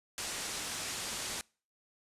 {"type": "low-pass noise", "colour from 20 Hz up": "white", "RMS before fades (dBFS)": -39, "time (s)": [0.18, 1.41], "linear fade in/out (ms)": 0, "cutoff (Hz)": 9200, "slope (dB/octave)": 24, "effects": ["noise-tail reverb RT60 0.4 s tail -26 dB re dry", "resampled to 32000 Hz"]}